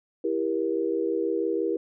sine chord, E diminished, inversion none, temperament just, 329.6 / 395.6 / 474.7 Hz, E4 / G4 / Bb4, 0 / +16 / +31 cents, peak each -28 dBFS, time 0.24-1.77 s, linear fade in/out 5 ms, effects none

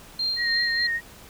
sine tone with tremolo, 4186 Hz, C8, in tune, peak -22 dBFS, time 0.19-0.87 s, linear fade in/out 5 ms, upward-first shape sine, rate 3.3 Hz, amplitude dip 50%
sine tone with vibrato, 1875 Hz, A#6, 10 cents sharp, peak -23 dBFS, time 0.36-1.01 s, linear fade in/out 50 ms, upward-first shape sine, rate 4.8 Hz, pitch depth 26 cents each way
effects pink hiss -47 dBFS RMS until 1.29 s

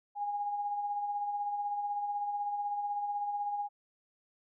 sine tone with tremolo, 820 Hz, G#5, 22 cents flat, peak -30 dBFS, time 0.15-3.69 s, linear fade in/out 50 ms, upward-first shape sine, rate 16 Hz, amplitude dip 40%, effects none

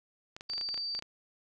clicks, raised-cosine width 0.2 ms, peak -26 dBFS, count 12, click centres 0.365 / 0.409 / 0.499 / 0.535 / 0.58 / 0.612 / 0.689 / 0.743 / 0.777 / 0.95 / 0.991 / 1.024 s
sine tone, 4636 Hz, D8, 23 cents flat, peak -33 dBFS, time 0.49-1 s, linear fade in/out 10 ms
effects none

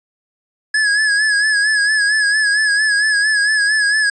square tone with vibrato, 1690 Hz, G#6, 30 cents sharp, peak -13 dBFS, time 0.74-4.1 s, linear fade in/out 5 ms, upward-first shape sine, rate 4.4 Hz, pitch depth 58 cents each way, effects resampled to 22050 Hz

